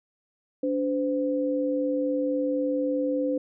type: tone pair together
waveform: sine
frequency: 288.4 / 512 Hz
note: D4 / C5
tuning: -31 / -38 cents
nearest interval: minor seventh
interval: 993 cents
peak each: -26 dBFS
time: 0.63-3.38 s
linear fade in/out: 5 ms
effects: none